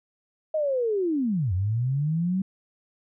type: linear two-way sweep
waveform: sine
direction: down then up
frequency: 637 to 87.31 to 194 Hz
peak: -22 dBFS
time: 0.54-2.42 s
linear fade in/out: 5 ms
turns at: 1.53 s
effects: none